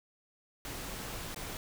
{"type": "noise with dropouts", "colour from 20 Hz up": "pink", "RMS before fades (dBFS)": -41, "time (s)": [0.65, 1.57], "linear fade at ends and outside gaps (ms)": 1, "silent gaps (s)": [1.346, 1.361], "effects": []}